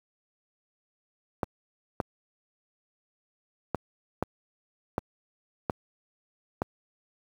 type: clicks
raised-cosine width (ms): 1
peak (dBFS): -12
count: 7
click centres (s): 1.432 / 2.002 / 3.747 / 4.226 / 4.981 / 5.698 / 6.619
effects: high-pass 60 Hz 12 dB/octave + 8-bit